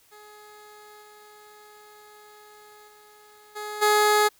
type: tone with level steps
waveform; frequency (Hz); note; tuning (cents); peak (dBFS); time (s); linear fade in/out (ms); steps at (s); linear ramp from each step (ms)
15% pulse; 420.7; G#4; +22; -40 / -42 / -45 / -26 / -11; 0.11-4.29; 20; 1.01 / 2.87 / 3.55 / 3.81; 20
effects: white hiss -60 dBFS RMS until 4.39 s